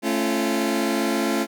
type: chord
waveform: sawtooth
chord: A augmented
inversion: none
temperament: just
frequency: 220 / 275 / 343.8 Hz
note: A3 / C#4 / E#4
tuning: 0 / -14 / -27 cents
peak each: -21 dBFS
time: 0.02-1.47 s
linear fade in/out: 50 ms
effects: none